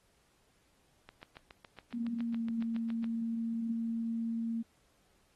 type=click train; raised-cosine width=0.3 ms; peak=-32 dBFS; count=15; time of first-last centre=1.09-3.043 s; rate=7.17 Hz
type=tone with pitch glide; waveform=sine; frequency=233.3 to 228.8 Hz; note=A#3 to A#3; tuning=+2 to -32 cents; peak=-32 dBFS; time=1.93-4.63 s; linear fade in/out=20 ms; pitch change=-34 cents; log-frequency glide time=2.23-2.44 s
effects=pink hiss -71 dBFS RMS until 5.35 s + AAC 32 kbps